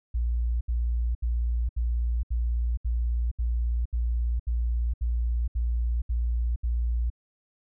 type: tone bursts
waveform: sine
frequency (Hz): 58.8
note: A#1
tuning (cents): +16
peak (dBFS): -23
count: 13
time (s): 0.14-7.102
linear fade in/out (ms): 10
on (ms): 470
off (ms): 71
effects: none